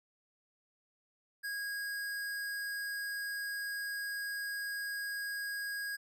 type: tone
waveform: square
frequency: 1642 Hz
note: G#6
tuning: 20 cents flat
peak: -37 dBFS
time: 1.43-5.97 s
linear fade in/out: 20 ms
effects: none